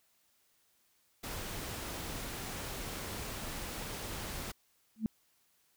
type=noise; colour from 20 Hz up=pink; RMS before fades=-41 dBFS; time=1.23-4.52 s; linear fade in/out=10 ms
type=tone with exponential growth; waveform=sine; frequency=220 Hz; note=A3; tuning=in tune; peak=-24 dBFS; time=4.96-5.06 s; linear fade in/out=0 ms; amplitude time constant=21 ms
effects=white hiss -72 dBFS RMS until 5.76 s